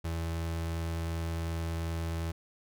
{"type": "tone", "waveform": "35% pulse", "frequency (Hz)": 82.7, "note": "E2", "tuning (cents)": 6, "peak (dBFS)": -30, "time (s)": [0.04, 2.32], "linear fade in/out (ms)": 10, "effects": []}